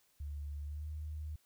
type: tone with pitch glide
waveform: sine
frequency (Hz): 72.7 to 76.4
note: D2 to D#2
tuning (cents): -17 to -31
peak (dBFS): -39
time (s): 0.2-1.36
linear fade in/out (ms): 5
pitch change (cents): +86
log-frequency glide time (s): 0.64-0.86
effects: white hiss -72 dBFS RMS until 1.45 s